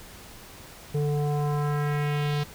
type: tone with low-pass filter sweep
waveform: square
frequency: 146.83 Hz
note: D3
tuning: in tune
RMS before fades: -26 dBFS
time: 0.94-2.44 s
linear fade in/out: 10 ms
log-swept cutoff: 420 to 4300 Hz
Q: 1.8
effects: pink hiss -46 dBFS RMS until 2.54 s